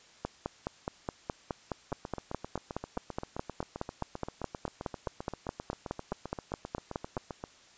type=two click trains; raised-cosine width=1 ms; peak=-18 / -23 dBFS; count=34 / 43; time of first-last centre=0.25-7.168 / 1.92-7.439 s; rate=4.77 / 7.61 Hz; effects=white hiss -58 dBFS RMS until 7.77 s + resampled to 16000 Hz